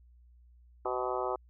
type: harmonic tone with a mistuned harmonic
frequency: 126.2 Hz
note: B2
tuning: 38 cents sharp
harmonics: 3 / 4 / 5 / 6 / 7 / 8 / 9 / 10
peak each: -36 / -37 / -38 / -39 / -39 / -40 / -41 / -41 dBFS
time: 0.85-1.36 s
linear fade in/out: 5 ms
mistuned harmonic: 7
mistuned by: -31 cents
effects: added 60 Hz sine -56 dBFS peak until 1.49 s